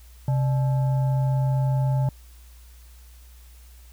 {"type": "tone with frequency modulation", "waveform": "sine", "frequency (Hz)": 132.6, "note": "C3", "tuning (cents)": 23, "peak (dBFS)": -19, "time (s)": [0.28, 2.09], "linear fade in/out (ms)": 2, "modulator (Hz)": 730, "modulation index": 0.31, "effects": ["added 60 Hz sine -45 dBFS peak until 3.92 s", "white hiss -56 dBFS RMS until 3.92 s"]}